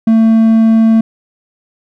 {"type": "tone", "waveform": "triangle", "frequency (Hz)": 223.9, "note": "A3", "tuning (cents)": 30, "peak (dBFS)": -3, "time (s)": [0.07, 1.01], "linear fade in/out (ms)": 5, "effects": []}